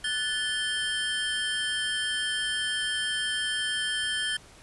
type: tone cluster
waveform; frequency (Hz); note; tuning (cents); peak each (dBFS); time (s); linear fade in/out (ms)
square; 1483 / 1744 / 3147; F#6 / A6 / G7; +4 / -16 / +6; -37 / -32 / -30; 0.04-4.37; 5
effects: pink hiss -52 dBFS RMS until 4.62 s + resampled to 24000 Hz